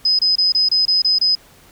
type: tone bursts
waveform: sine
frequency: 5040 Hz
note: D#8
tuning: 21 cents sharp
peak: -12 dBFS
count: 8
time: 0.05-1.352 s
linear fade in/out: 5 ms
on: 140 ms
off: 26 ms
effects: pink hiss -48 dBFS RMS until 1.71 s